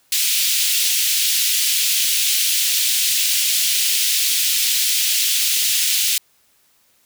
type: high-pass noise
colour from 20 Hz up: pink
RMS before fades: -18 dBFS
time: 0.12-6.18 s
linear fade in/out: 2 ms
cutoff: 2800 Hz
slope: 24 dB/octave
effects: white hiss -59 dBFS RMS until 7.05 s